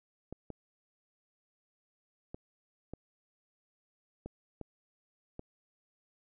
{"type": "clicks", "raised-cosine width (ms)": 2, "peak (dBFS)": -28, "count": 7, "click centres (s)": [0.326, 0.503, 2.345, 2.936, 4.26, 4.613, 5.394], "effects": []}